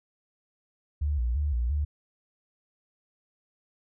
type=tone with vibrato; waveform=sine; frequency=66.2 Hz; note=C2; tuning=21 cents sharp; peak=-24 dBFS; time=1.01-1.85 s; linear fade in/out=10 ms; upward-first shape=square; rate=2.9 Hz; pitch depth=180 cents each way; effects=none